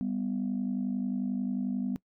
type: tone pair together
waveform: sine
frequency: 197.16 / 248.4 Hz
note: G3 / B3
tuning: +10 / +10 cents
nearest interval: major third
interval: 400 cents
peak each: -31 / -30 dBFS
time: 0.01-1.96 s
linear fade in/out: 0 ms
effects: noise-tail reverb RT60 0.1 s tail -22 dB re dry + tanh soft clip ceiling -23 dBFS